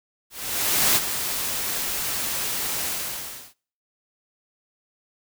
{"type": "noise with ADSR envelope", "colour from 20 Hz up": "white", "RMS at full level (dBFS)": -18, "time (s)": [0.3, 3.54], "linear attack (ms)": 660, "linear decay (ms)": 34, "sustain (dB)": -9, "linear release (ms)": 680, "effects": ["noise-tail reverb RT60 0.5 s tail -26 dB re dry"]}